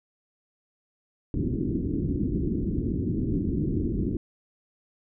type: low-pass noise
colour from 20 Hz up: white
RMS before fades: -27 dBFS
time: 1.34-4.17 s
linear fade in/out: 2 ms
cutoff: 350 Hz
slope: 48 dB/octave
effects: none